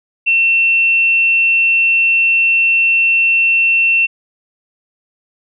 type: tone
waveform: sine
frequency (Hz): 2700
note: E7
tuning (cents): +41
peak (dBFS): -9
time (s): 0.26-4.07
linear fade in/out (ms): 20
effects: none